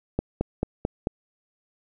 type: click train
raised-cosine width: 2 ms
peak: -10 dBFS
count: 5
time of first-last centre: 0.19-1.071 s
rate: 4.54 Hz
effects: none